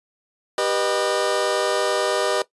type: chord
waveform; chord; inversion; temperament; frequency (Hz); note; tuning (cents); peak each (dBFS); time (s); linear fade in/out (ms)
sawtooth; G augmented; none; just; 392 / 490 / 612.5; G4 / B4 / D#5; 0 / -14 / -27; -21 / -20 / -19; 0.58-2.42; 2
effects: noise-tail reverb RT60 0.1 s tail -17 dB re dry + resampled to 24000 Hz